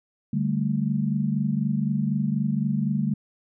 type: chord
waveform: sine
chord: D suspended fourth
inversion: none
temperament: equal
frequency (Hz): 146.83 / 196 / 220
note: D3 / G3 / A3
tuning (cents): 0 / 0 / 0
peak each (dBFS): -26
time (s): 0.33-3.14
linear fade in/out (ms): 5
effects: none